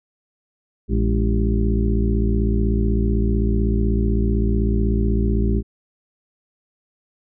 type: harmonic tone with a mistuned harmonic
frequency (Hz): 55.9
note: A1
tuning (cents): +28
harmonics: 1 / 2 / 3 / 4 / 5 / 6 / 7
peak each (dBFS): -18 / -24 / -31 / -23 / -31 / -29 / -28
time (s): 0.88-5.63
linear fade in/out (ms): 50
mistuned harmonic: 4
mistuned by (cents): -120
effects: none